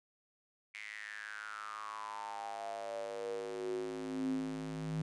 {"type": "tone with high-pass filter sweep", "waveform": "square", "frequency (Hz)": 53, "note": "G#1", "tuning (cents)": 36, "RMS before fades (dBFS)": -41, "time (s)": [0.74, 5.02], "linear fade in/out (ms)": 5, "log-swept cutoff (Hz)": [2200, 170], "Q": 8.4, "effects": ["resampled to 22050 Hz"]}